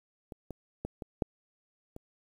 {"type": "clicks", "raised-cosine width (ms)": 2, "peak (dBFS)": [-28, -26, -21, -25, -14, -30], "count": 6, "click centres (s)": [0.322, 0.507, 0.85, 1.022, 1.222, 1.964], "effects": ["9-bit"]}